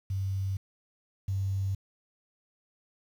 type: tone pair in turn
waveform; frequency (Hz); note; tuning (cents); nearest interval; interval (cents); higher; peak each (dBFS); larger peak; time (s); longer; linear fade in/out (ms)
sine; 96.6 / 97.04; G2 / G2; -25 / -17; unison; 8; second; -28 / -27; second; 0.1-0.57 / 1.28-1.75; neither; 5
effects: 9-bit